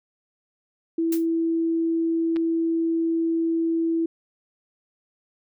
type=tone; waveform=sine; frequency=329.6 Hz; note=E4; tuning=in tune; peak=-20 dBFS; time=0.98-4.06 s; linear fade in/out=5 ms
type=noise with exponential decay; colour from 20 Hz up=blue; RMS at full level=-27 dBFS; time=1.12-1.26 s; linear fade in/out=5 ms; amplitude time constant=29 ms
type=clicks; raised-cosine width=0.3 ms; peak=-23 dBFS; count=2; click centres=2.361 / 2.367 s
effects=none